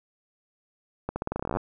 accelerating click train, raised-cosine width 1 ms, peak -15 dBFS, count 17, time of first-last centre 1.09-1.57 s, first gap 70 ms, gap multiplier 0.87, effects none

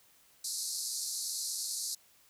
pink band-pass noise, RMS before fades -37 dBFS, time 0.44-1.95 s, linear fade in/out 5 ms, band 4100 to 12000 Hz, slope 96 dB/octave, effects white hiss -64 dBFS RMS until 2.29 s

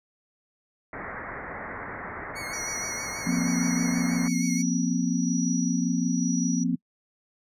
white low-pass noise, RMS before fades -37 dBFS, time 0.93-4.28 s, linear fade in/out 2 ms, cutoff 2100 Hz, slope 96 dB/octave
sawtooth tone with vibrato, 2185 Hz, C#7, 26 cents flat, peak -32 dBFS, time 2.35-4.63 s, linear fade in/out 20 ms, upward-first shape sine, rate 6.3 Hz, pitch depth 47 cents each way
sine tone with tremolo, 5830 Hz, F#8, 26 cents flat, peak -31 dBFS, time 2.53-6.64 s, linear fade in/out 5 ms, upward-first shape sine, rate 1.1 Hz, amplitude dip 55%
sine chord, F suspended fourth, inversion none, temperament equal with one note detuned, 174.61 / 236.3 / 261.6 Hz, F3 / Bb3 / C4, 0 / +24 / 0 cents, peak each -27 dBFS, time 3.26-6.76 s, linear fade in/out 10 ms
effects noise-tail reverb RT60 0.1 s tail -26 dB re dry + resampled to 32000 Hz

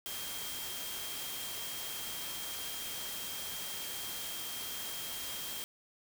sine tone in noise, 3208 Hz, G7, 39 cents sharp, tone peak -45 dBFS, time 0.06-5.64 s, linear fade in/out 0 ms, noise white, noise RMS -41 dBFS, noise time 0.06-5.64 s, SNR -7 dB, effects none

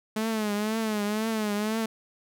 sawtooth tone with vibrato, 214.6 Hz, A3, 43 cents flat, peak -22 dBFS, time 0.16-1.86 s, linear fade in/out 5 ms, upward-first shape triangle, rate 2 Hz, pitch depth 93 cents each way, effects none

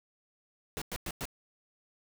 pink noise bursts, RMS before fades -37 dBFS, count 4, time 0.77-1.254 s, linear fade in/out 0 ms, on 46 ms, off 100 ms, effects none

